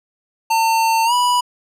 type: tone with pitch glide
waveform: square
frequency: 900 to 981.5 Hz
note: A5 to B5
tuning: +39 to -11 cents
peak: -14 dBFS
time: 0.5-1.41 s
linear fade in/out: 10 ms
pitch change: +150 cents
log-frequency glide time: 1.05-1.13 s
effects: low-pass 12000 Hz 12 dB/octave